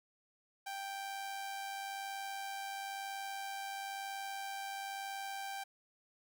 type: tone with amplitude modulation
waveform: sawtooth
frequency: 785 Hz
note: G5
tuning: 2 cents sharp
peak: -35 dBFS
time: 0.66-5.64 s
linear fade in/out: 10 ms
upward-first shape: sine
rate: 101 Hz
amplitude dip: 35%
effects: none